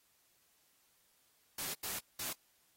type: noise bursts at uneven times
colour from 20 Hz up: white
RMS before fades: -40 dBFS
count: 3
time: 1.58-1.74 / 1.83-1.99 / 2.19-2.33 s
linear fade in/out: 5 ms
effects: white hiss -72 dBFS RMS until 2.76 s + AAC 48 kbps